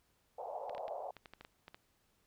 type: band-pass noise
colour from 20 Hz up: pink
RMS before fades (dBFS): -43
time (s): 0.38-1.11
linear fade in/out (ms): 5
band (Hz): 520 to 860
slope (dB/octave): 48
type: clicks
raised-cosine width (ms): 0.3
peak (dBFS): -34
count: 11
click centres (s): 0.696 / 0.749 / 0.78 / 0.881 / 1.167 / 1.258 / 1.336 / 1.41 / 1.449 / 1.681 / 1.745
effects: pink hiss -75 dBFS RMS until 2.26 s